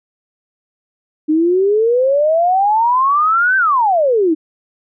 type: exponential two-way sweep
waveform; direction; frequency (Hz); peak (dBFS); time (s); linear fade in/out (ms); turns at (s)
sine; up then down; 301.7 to 1571 to 301.7; -10; 1.28-4.35; 20; 3.57
effects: none